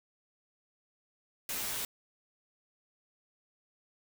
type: noise with comb filter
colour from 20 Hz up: white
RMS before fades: -36 dBFS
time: 1.49-1.85 s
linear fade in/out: 2 ms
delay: 12 ms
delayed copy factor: -0.8
effects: none